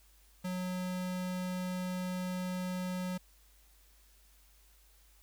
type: tone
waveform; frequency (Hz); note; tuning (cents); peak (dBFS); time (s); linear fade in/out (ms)
square; 182.7; F#3; -22; -35; 0.44-3.18; 10
effects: added 50 Hz sine -62 dBFS peak until 5.22 s + white hiss -66 dBFS RMS until 5.22 s